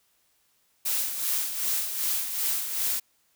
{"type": "noise with tremolo", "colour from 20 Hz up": "blue", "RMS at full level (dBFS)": -26, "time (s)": [0.85, 3], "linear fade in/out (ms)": 10, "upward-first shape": "sine", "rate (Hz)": 2.6, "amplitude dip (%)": 55, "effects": ["white hiss -68 dBFS RMS until 3.35 s"]}